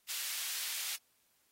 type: high-pass noise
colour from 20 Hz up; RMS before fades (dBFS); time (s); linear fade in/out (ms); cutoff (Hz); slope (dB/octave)
pink; -39; 0.08-0.97; 20; 2600; 12
effects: white hiss -73 dBFS RMS until 1.51 s + AAC 48 kbps